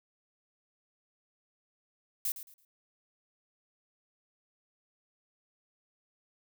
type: noise with echo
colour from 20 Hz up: violet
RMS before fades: -32 dBFS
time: 2.25-2.32 s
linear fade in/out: 2 ms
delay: 110 ms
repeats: 3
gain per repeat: -12 dB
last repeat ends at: 2.65 s
effects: none